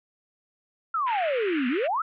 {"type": "exponential two-way sweep", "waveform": "sine", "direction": "down then up", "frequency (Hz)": [1383, 235.3, 1383], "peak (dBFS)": -23, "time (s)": [0.94, 2.02], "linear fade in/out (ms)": 5, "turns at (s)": 1.68}
{"type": "band-pass noise", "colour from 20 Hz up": "white", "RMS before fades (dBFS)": -35, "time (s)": [1.06, 1.88], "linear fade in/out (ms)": 20, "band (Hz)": [1300, 2800], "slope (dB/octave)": 48}
{"effects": []}